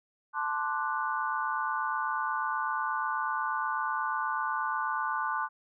sine chord, D dominant seventh, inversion second, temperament equal, 880 / 1046.5 / 1174.7 / 1480 Hz, A5 / C6 / D6 / F#6, 0 / 0 / 0 / 0 cents, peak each -34 dBFS, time 0.33-5.49 s, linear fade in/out 50 ms, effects none

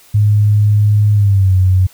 sine tone with pitch glide, 104.5 to 93.1 Hz, G#2 to F#2, +11 to +11 cents, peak -7 dBFS, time 0.14-1.87 s, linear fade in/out 10 ms, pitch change -200 cents, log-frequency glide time 1.13-1.55 s, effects white hiss -45 dBFS RMS until 1.93 s

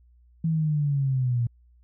sine linear sweep, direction down, 164.4 to 116.54 Hz, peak -21 dBFS, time 0.44-1.47 s, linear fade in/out 5 ms, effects added 60 Hz sine -54 dBFS peak until 1.83 s

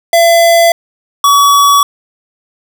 square tone pair in turn, 675 / 1134.6 Hz, E5 / C#6, +41 / +40 cents, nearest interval major sixth, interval 899 cents, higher second, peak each -5 dBFS, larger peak neither, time 0.13-0.72 / 1.24-1.83 s, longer neither, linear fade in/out 2 ms, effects none

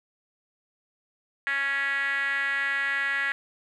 5% pulse tone with band-pass filter, 277.2 Hz, C#4, in tune, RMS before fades -27 dBFS, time 1.47-3.32 s, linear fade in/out 0 ms, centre 1800 Hz, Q 7.6, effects none

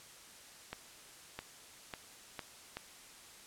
accelerating click train, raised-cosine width 0.3 ms, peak -24 dBFS, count 5, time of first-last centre 0.73-2.77 s, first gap 660 ms, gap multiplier 0.83, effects white hiss -55 dBFS RMS until 3.46 s + low-pass 10000 Hz 12 dB/octave

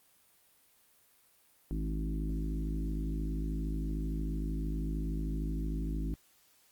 harmonic tone with a mistuned harmonic, 53.1 Hz, G#1, 39 cents sharp, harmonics 1 / 3 / 4 / 5 / 6 / 7, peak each -33 / -39 / -45 / -42 / -44 / -51 dBFS, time 1.71-6.14 s, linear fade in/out 0 ms, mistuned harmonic 6, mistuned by -22 cents, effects white hiss -66 dBFS RMS until 6.71 s + Opus 32 kbps

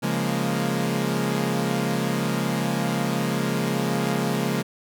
sawtooth chord, Bb minor seventh, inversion first, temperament equal, 138.59 / 174.61 / 207.7 / 233.1 Hz, Db3 / F3 / Ab3 / Bb3, 0 / 0 / 0 / 0 cents, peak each -24 dBFS, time 0.02-4.63 s, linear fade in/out 20 ms, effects none

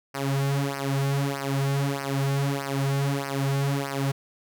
sawtooth tone with flanger, 138.59 Hz, C#3, in tune, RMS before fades -26 dBFS, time 0.14-4.12 s, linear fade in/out 10 ms, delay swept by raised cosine 0.27 to 4.17 ms, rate 1.6 Hz, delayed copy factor -0.9, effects none

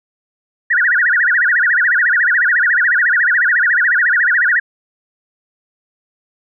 sine tone with vibrato, 1661.2 Hz, G#6, in tune, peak -10 dBFS, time 0.7-4.6 s, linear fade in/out 10 ms, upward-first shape sine, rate 14 Hz, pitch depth 270 cents each way, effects none

